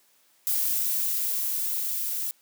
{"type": "noise with level ramp", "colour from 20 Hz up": "violet", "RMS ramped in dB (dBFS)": [-25, -30], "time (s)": [0.47, 2.31], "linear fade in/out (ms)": 0, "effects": ["white hiss -63 dBFS RMS until 2.41 s", "high-pass 200 Hz 12 dB/octave"]}